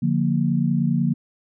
sine chord, Bb major, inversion first, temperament equal with one note detuned, 146.83 / 176.95 / 233.1 Hz, D3 / F3 / Bb3, 0 / +23 / 0 cents, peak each -22 dBFS, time 0.02-1.14 s, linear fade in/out 10 ms, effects none

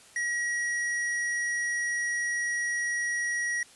sine tone with tanh clipping, 1909 Hz, A#6, 41 cents sharp, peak -29 dBFS, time 0.16-3.63 s, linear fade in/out 2 ms, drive 16 dB, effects white hiss -54 dBFS RMS until 3.75 s + resampled to 24000 Hz

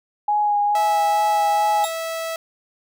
sine tone with vibrato, 829 Hz, G#5, 3 cents flat, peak -16 dBFS, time 0.28-1.85 s, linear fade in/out 5 ms, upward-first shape sine, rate 2.3 Hz, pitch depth 17 cents each way
sawtooth tone, 654 Hz, E5, 14 cents flat, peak -21 dBFS, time 0.75-2.36 s, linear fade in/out 2 ms
15% pulse tone with exponential decay, 3732 Hz, A#7, 1 cent sharp, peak -15 dBFS, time 1.84-2 s, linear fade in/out 0 ms, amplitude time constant 33 ms
effects none

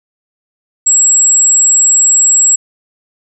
sine tone, 7660 Hz, A#8, 46 cents sharp, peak -5 dBFS, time 0.86-2.56 s, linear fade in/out 10 ms, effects none

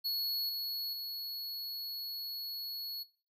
square tone with level steps, 4363 Hz, C#8, 28 cents flat, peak -32 / -35 / -38 dBFS, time 0.04-3.04 s, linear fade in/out 20 ms, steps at 0.49 / 0.93 s, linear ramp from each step 2 ms, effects noise-tail reverb RT60 0.4 s tail -18 dB re dry

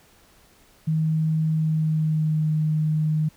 sine tone with pitch glide, 157.9 to 154.83 Hz, D#3 to D#3, +26 to -8 cents, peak -19 dBFS, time 0.87-3.29 s, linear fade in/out 10 ms, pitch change -34 cents, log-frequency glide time 1.48-2.49 s, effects pink hiss -56 dBFS RMS until 3.36 s

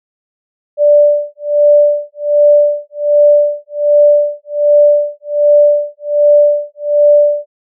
sine tone with tremolo, 587.3 Hz, D5, in tune, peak -3 dBFS, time 0.77-7.46 s, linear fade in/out 50 ms, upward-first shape sine, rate 1.3 Hz, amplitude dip 100%, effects none

